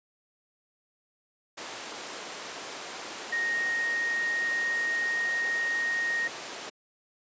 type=tone in noise; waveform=sine; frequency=1864.7 Hz; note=A#6; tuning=in tune; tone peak=-26 dBFS; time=3.32-6.28 s; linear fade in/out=10 ms; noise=pink; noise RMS=-37 dBFS; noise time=1.57-6.7 s; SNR=+8 dB; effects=high-pass 400 Hz 12 dB/octave + resampled to 16000 Hz